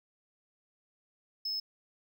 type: tone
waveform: triangle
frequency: 5200 Hz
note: E8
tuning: 24 cents flat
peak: -31 dBFS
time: 1.45-1.6 s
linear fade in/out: 5 ms
effects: none